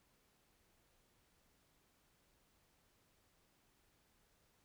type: silence
effects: pink hiss -75 dBFS RMS until 4.64 s